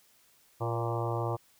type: harmonic tone with a mistuned harmonic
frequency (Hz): 116.4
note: A#2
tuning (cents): -2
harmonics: 1 / 3 / 4 / 5 / 6 / 7 / 8 / 9 / 10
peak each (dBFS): -32 / -37 / -38 / -39 / -40 / -40 / -41 / -42 / -42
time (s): 0.6-1.37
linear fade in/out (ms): 20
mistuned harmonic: 4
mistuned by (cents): +28
effects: white hiss -64 dBFS RMS until 1.59 s